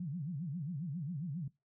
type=tone with vibrato; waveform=sine; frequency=157.7 Hz; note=D#3; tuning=24 cents sharp; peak=-36 dBFS; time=0-1.48 s; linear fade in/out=5 ms; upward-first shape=sine; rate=7.4 Hz; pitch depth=280 cents each way; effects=noise-tail reverb RT60 0.2 s tail -20 dB re dry